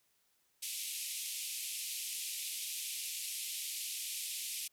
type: band-pass noise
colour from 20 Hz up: white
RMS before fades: -41 dBFS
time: 0.62-4.68 s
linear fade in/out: 10 ms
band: 2300 to 13000 Hz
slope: 48 dB/octave
effects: white hiss -75 dBFS RMS until 4.72 s